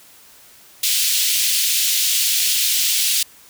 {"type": "high-pass noise", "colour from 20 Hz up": "pink", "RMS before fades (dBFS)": -18, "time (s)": [0.83, 3.23], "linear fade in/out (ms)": 5, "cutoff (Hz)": 2900, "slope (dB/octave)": 24, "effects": ["white hiss -47 dBFS RMS until 3.49 s"]}